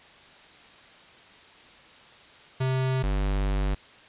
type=tone pair in turn; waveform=square; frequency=130.81 / 49 Hz; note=C3 / G1; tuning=0 / 0 cents; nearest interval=octave + perfect fourth; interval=1700 cents; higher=first; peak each=-24 dBFS; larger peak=neither; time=2.6-3.03 / 3.03-3.75 s; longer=second; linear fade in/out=10 ms; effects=white hiss -51 dBFS RMS until 4.08 s + resampled to 8000 Hz